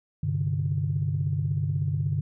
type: chord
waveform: sine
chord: G suspended fourth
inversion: none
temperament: just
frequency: 98 / 130.67 / 147 Hz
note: G2 / C3 / D3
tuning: 0 / -2 / +2 cents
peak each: -28 / -30 / -26 dBFS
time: 0.23-2.21 s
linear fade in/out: 5 ms
effects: tanh soft clip ceiling -15 dBFS